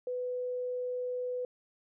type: tone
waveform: sine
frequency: 498 Hz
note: B4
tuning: 14 cents sharp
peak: -32 dBFS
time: 0.07-1.45 s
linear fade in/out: 2 ms
effects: none